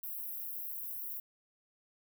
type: high-pass noise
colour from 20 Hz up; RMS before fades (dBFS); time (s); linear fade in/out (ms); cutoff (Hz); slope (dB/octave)
white; -41; 0.03-1.2; 5; 12000; 48
effects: none